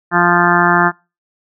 harmonic tone, 174.61 Hz, F3, in tune, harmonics 1 / 2 / 4 / 5 / 6 / 7 / 8 / 9 / 10, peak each -18 / -18 / -18 / -18 / -18 / -18 / -18 / -18 / -18 dBFS, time 0.11-0.92 s, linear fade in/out 50 ms, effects noise-tail reverb RT60 0.3 s tail -25 dB re dry

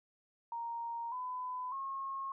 sine tone with pitch steps, 932.3 / 1005 / 1083.4 Hz, A#5 / B5 / C#6, 0 / +30 / -40 cents, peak -37 dBFS, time 0.52-2.32 s, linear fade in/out 2 ms, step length 600 ms, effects none

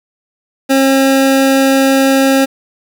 25% pulse tone, 269.4 Hz, C#4, 49 cents flat, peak -4 dBFS, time 0.69-2.46 s, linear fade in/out 20 ms, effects 7-bit

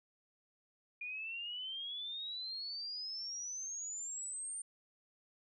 sine exponential sweep, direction up, 2420 to 8980 Hz, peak -40 dBFS, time 1.01-4.62 s, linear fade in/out 5 ms, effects none

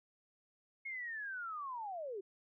sine linear sweep, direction down, 2178 to 366.1 Hz, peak -40 dBFS, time 0.85-2.21 s, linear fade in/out 10 ms, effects none

